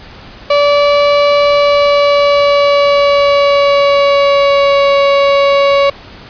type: tone with pitch glide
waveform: 35% pulse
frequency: 577 to 559.6 Hz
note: D5 to C#5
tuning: -31 to +16 cents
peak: -5 dBFS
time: 0.5-5.9 s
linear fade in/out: 5 ms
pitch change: -53 cents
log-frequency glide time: 1.46-4.92 s
effects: pink hiss -34 dBFS RMS until 6.29 s + resampled to 11025 Hz